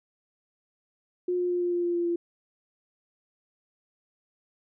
sine tone with pitch steps, 358.7 / 356.4 / 354.2 / 351.9 / 349.7 / 347.5 / 345.3 / 343.1 Hz, F4 / F4 / F4 / F4 / F4 / F4 / F4 / F4, +46 / +35 / +24 / +13 / +2 / -9 / -20 / -31 cents, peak -24 dBFS, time 1.28-2.16 s, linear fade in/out 5 ms, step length 110 ms, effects none

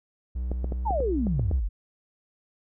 triangle tone, 61.8 Hz, B1, 2 cents sharp, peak -25 dBFS, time 0.35-1.6 s, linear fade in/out 10 ms
clicks, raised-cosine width 2 ms, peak -19 dBFS, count 8, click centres 0.516 / 0.644 / 0.722 / 0.907 / 1.004 / 1.269 / 1.395 / 1.513 s
sine exponential sweep, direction down, 961 to 42.23 Hz, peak -24 dBFS, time 0.85-1.69 s, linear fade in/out 20 ms
effects none

